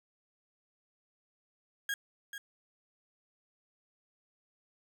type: tone with echo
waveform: 35% pulse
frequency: 1635 Hz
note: G#6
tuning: 28 cents flat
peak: -30 dBFS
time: 1.89-1.94 s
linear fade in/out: 2 ms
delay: 440 ms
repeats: 1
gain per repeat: -9 dB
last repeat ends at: 2.38 s
effects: none